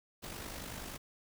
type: noise with amplitude modulation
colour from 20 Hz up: pink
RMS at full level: -42 dBFS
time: 0.22-0.98 s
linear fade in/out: 20 ms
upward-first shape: sine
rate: 50.4 Hz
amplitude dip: 50%
effects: none